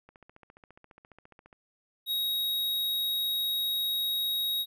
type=click train; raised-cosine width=0.5 ms; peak=-37 dBFS; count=22; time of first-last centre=0.09-1.528 s; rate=14.6 Hz
type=tone; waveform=square; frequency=3789 Hz; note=A#7; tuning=27 cents sharp; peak=-28 dBFS; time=2.06-4.66 s; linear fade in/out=50 ms
effects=none